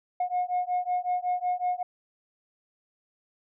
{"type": "beating tone pair", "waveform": "sine", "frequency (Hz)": [719, 724.4], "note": ["F#5", "F#5"], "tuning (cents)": [-50, -37], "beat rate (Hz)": 5.4, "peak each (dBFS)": -27, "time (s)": [0.2, 1.83], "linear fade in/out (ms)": 5, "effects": ["tanh soft clip ceiling -21 dBFS"]}